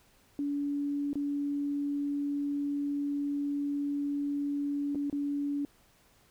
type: tone with dropouts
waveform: sine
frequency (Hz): 286.1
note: D4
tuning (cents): -45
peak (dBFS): -29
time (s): 0.39-5.65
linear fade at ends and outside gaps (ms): 1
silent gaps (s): 1.131-1.155 / 4.948-4.955 / 5.099-5.127
effects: pink hiss -64 dBFS RMS until 6.3 s